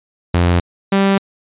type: tone pair in turn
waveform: sawtooth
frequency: 87.31 / 196 Hz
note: F2 / G3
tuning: 0 / 0 cents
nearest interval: octave + major second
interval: 1400 cents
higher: second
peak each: -7 dBFS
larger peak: neither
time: 0.34-0.6 / 0.92-1.18 s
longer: neither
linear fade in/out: 5 ms
effects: resampled to 8000 Hz